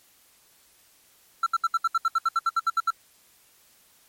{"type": "tone bursts", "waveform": "triangle", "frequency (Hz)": 1346, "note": "E6", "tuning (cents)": 36, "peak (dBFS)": -17, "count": 15, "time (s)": [1.43, 2.906], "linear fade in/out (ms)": 5, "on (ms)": 34, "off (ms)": 69, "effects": ["white hiss -59 dBFS RMS until 4.08 s", "MP3 64 kbps"]}